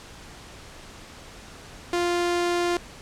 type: tone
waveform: sawtooth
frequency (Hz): 349.2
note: F4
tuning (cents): 0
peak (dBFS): -18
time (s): 1.93-2.77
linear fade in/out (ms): 2
effects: pink hiss -44 dBFS RMS until 3.01 s + low-pass 8000 Hz 12 dB/octave